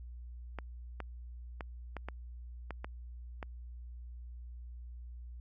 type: clicks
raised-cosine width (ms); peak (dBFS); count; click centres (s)
0.5; -25; 8; 0.587 / 1.003 / 1.608 / 1.967 / 2.086 / 2.707 / 2.845 / 3.428
effects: added 60 Hz sine -44 dBFS peak until 5.4 s